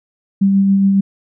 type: tone with tremolo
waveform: sine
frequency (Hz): 196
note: G3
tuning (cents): 0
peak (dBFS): -8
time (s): 0.41-1.01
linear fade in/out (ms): 10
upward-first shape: sine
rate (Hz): 7.2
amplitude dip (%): 25
effects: none